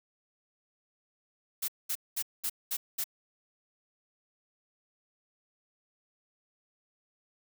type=noise bursts; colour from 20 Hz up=blue; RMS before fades=-32 dBFS; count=6; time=1.62-3.042 s; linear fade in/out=10 ms; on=62 ms; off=210 ms; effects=none